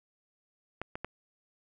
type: clicks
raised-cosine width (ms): 0.5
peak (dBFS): -20 / -22 / -20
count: 3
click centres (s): 0.816 / 0.955 / 1.046
effects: none